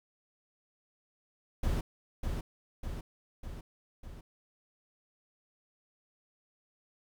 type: noise with echo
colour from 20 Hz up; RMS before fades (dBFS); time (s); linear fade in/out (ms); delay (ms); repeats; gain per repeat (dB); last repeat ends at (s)
brown; -30; 1.63-1.81; 5; 600; 4; -4; 4.21
effects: none